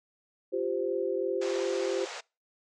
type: chord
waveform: sine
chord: F suspended second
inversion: none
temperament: equal with one note detuned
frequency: 349.2 / 392 / 519 Hz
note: F4 / G4 / C5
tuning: 0 / 0 / -14 cents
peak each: -33 / -31 / -32 dBFS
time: 0.52-2.06 s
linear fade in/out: 20 ms
type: band-pass noise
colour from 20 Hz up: pink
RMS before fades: -41 dBFS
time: 1.41-2.21 s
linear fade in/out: 10 ms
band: 460 to 7400 Hz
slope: 48 dB/octave
effects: noise-tail reverb RT60 0.3 s tail -26 dB re dry